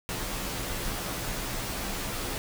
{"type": "noise with comb filter", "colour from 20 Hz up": "pink", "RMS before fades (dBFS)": -33, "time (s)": [0.09, 2.38], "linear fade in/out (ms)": 0, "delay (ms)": 13, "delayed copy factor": -0.65, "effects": []}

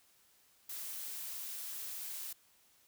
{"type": "noise", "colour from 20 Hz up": "blue", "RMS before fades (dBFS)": -43, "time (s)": [0.69, 2.33], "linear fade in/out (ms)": 5, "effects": ["white hiss -68 dBFS RMS until 2.87 s"]}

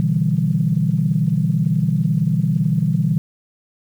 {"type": "chord", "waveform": "sine", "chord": "E minor seventh", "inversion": "second", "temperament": "equal", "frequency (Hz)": [123.47, 146.83, 164.81, 196], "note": ["B2", "D3", "E3", "G3"], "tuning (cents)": [0, 0, 0, 0], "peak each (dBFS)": [-22, -20, -18, -22], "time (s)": [0, 3.18], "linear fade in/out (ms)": 0, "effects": ["tanh soft clip ceiling -4 dBFS", "8-bit"]}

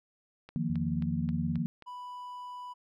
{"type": "click train", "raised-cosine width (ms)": 0.3, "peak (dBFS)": -32, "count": 6, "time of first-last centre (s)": [0.49, 1.823], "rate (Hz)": 3.75}
{"type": "chord", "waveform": "sine", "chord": "Eb suspended second", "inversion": "none", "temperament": "equal", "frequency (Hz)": [155.56, 174.61, 233.1], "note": ["Eb3", "F3", "Bb3"], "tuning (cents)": [0, 0, 0], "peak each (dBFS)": -33, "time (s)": [0.56, 1.66], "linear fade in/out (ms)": 0}
{"type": "tone with vibrato", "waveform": "sine", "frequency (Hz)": 82.41, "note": "E2", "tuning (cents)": 0, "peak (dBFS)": -38, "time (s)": [0.69, 1.59], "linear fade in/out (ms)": 10, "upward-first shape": "sine", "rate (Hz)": 2.8, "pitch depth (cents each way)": 47}
{"type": "tone", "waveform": "triangle", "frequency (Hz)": 989, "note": "B5", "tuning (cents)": 2, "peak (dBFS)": -38, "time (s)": [1.86, 2.74], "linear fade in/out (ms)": 20}
{"effects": []}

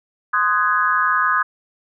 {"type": "chord", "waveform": "sine", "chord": "Ab dominant seventh", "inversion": "first", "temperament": "just", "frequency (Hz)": [1038.3, 1245.9, 1495.1, 1661.2], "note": ["C6", "Eb6", "Gb6", "Ab6"], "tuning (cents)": [-14, 2, 18, 0], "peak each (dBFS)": [-22, -18, -22, -21], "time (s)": [0.33, 1.43], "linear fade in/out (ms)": 10, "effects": []}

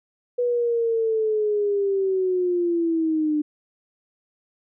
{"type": "linear sweep", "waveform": "sine", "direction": "down", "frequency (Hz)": [490.9, 297.6], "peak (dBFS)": -19, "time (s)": [0.38, 3.42], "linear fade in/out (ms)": 10, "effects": []}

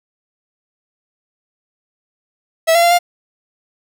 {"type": "tone with pitch steps", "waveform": "45% pulse", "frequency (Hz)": [652, 682, 690, 702], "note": ["E5", "F5", "F5", "F5"], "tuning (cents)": [-19, -41, -21, 9], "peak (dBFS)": -9, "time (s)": [2.67, 2.99], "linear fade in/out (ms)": 20, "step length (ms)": 80, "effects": []}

